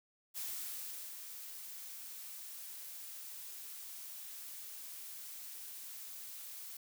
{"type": "noise with ADSR envelope", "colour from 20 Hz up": "blue", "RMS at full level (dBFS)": -41, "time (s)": [0.34, 6.77], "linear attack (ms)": 38, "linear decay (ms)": 790, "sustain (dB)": -7, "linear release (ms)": 3, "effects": []}